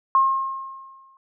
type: tone with exponential decay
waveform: sine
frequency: 1072 Hz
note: C6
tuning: 42 cents sharp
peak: -12 dBFS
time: 0.15-1.17 s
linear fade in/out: 1 ms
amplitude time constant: 220 ms
effects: none